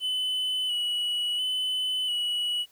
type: tone with vibrato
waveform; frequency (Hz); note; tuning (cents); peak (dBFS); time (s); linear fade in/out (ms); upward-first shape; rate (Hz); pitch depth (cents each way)
triangle; 2975; F#7; +9; -24; 0-2.66; 50; square; 0.72; 25
effects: white hiss -61 dBFS RMS until 2.71 s